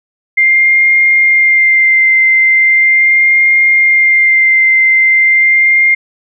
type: tone with vibrato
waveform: sine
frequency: 2100 Hz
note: C7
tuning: 6 cents sharp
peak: -5 dBFS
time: 0.37-5.95 s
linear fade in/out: 10 ms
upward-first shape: sine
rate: 0.39 Hz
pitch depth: 16 cents each way
effects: none